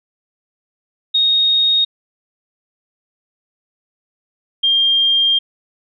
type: tone pair in turn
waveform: sine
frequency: 3729 / 3202 Hz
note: A#7 / G7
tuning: 0 / +36 cents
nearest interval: minor third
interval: 264 cents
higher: first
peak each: -11 dBFS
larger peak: neither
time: 1.14-1.85 / 4.63-5.39 s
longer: second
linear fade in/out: 10 ms
effects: none